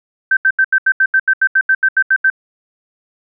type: tone bursts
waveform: sine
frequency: 1552 Hz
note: G6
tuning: 18 cents flat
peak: -8 dBFS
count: 15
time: 0.31-2.301 s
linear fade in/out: 5 ms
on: 59 ms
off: 79 ms
effects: none